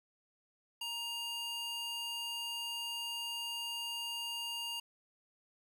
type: tone with high-pass filter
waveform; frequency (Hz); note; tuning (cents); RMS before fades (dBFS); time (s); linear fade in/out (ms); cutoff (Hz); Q
square; 940; A#5; +14; -40; 0.81-4.8; 5; 2100; 5.4
effects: none